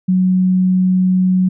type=tone; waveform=sine; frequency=184.8 Hz; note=F#3; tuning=2 cents flat; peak=-10 dBFS; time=0.08-1.49 s; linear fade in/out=10 ms; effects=none